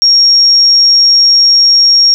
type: tone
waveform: sine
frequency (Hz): 5570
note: F8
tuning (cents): -5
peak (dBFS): -3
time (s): 0.02-2.14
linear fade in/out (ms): 0
effects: none